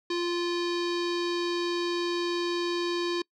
square tone with low-pass filter, 347.6 Hz, F4, 8 cents flat, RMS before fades -29 dBFS, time 0.1-3.22 s, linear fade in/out 5 ms, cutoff 4400 Hz, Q 3.3, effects noise-tail reverb RT60 0.1 s tail -26 dB re dry

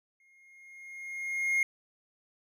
triangle tone with exponential growth, 2140 Hz, C7, 38 cents sharp, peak -21 dBFS, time 0.2-1.63 s, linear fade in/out 2 ms, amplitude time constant 310 ms, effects none

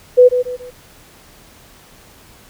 sine tone with echo, 497.4 Hz, B4, 12 cents sharp, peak -3 dBFS, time 0.17-0.29 s, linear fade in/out 20 ms, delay 140 ms, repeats 3, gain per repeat -9 dB, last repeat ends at 0.71 s, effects pink hiss -45 dBFS RMS until 2.49 s

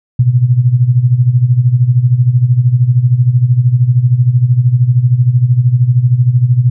sine tone with tremolo, 123.47 Hz, B2, in tune, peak -3 dBFS, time 0.19-6.7 s, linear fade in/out 5 ms, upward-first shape sine, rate 13 Hz, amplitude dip 75%, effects none

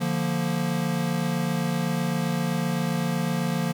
square chord, Bb major, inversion first, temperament equal, 146.83 / 174.61 / 233.1 Hz, D3 / F3 / Bb3, 0 / 0 / 0 cents, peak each -30 / -27 / -30 dBFS, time 0-3.73 s, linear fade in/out 20 ms, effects none

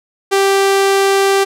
sawtooth tone, 392 Hz, G4, in tune, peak -6 dBFS, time 0.31-1.45 s, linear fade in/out 20 ms, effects low-pass 12000 Hz 12 dB/octave

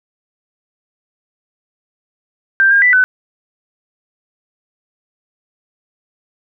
sine tone with pitch steps, 1574 / 1612 / 1981 / 1507 Hz, G6 / G6 / B6 / F#6, +7 / +48 / +5 / +31 cents, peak -7 dBFS, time 2.6-3.04 s, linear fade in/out 0 ms, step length 110 ms, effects none

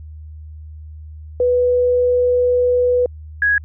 sine tone pair in turn, 493.9 / 1661.3 Hz, B4 / G#6, 0 / 0 cents, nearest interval octave + major sixth, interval 2100 cents, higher second, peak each -12 dBFS, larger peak neither, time 1.4-3.06 / 3.42-3.58 s, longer first, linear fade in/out 2 ms, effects added 77 Hz sine -32 dBFS peak until 3.64 s

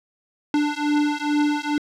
square beating tone pair, 294.3 / 296.6 Hz, D4 / D4, +4 / +17 cents, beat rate 2.3 Hz, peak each -23 dBFS, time 0.54-1.78 s, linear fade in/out 2 ms, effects low-pass 5000 Hz 12 dB/octave + 9-bit

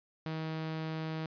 sawtooth tone, 159 Hz, D#3, 38 cents sharp, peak -31 dBFS, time 0.26-1.26 s, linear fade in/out 0 ms, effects resampled to 11025 Hz

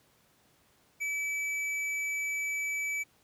sine tone with hard clipping, 2300 Hz, D7, 37 cents flat, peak -32 dBFS, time 1-3.04 s, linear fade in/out 20 ms, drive 8 dB, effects pink hiss -66 dBFS RMS until 3.23 s + high-pass 80 Hz 12 dB/octave

